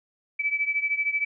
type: beating tone pair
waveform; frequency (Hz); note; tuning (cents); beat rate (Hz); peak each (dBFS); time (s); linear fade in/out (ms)
sine; 2300 / 2313; D7 / D7; -37 / -27; 13; -25 / -28; 0.39-1.25; 10
effects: none